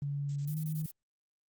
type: tone with pitch glide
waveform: sine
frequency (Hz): 142.3 to 156.08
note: C#3 to D#3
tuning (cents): +46 to +6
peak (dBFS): -32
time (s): 0.02-0.86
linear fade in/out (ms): 2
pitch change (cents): +160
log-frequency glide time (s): 0.43-0.56
type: noise bursts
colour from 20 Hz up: violet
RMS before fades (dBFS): -46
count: 7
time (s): 0.29-0.911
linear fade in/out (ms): 2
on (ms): 69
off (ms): 23
effects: Opus 24 kbps